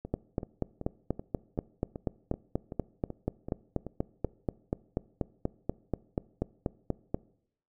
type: two click trains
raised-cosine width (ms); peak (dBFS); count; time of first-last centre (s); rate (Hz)
2; -15 / -24; 30 / 12; 0.14-7.145 / 0.05-4.248; 4.14 / 2.62
effects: noise-tail reverb RT60 0.7 s tail -22 dB re dry